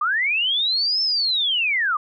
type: linear two-way sweep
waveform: sine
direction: up then down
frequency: 1154 to 5330 to 1154 Hz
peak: -18 dBFS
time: 0.01-1.97 s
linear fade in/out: 5 ms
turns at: 1.02 s
effects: none